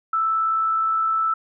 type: tone with amplitude modulation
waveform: sine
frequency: 1318.5 Hz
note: E6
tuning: in tune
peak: -17 dBFS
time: 0.13-1.34 s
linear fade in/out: 5 ms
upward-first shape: sine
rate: 59.4 Hz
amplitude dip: 25%
effects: none